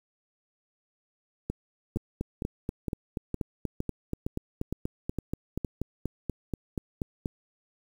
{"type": "two click trains", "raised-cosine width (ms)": 3, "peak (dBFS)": [-17, -17], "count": [10, 23], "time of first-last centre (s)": [[1.5, 5.647], [1.97, 7.258]], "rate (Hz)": [2.17, 4.16], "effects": ["8-bit"]}